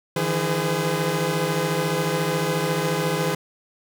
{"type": "tone cluster", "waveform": "sawtooth", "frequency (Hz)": [153.4, 167.5, 412.6, 508], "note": ["D#3", "E3", "G#4", "B4"], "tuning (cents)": [-24, 28, -11, 49], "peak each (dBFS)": -23, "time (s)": [0.16, 3.35], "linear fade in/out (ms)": 5, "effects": []}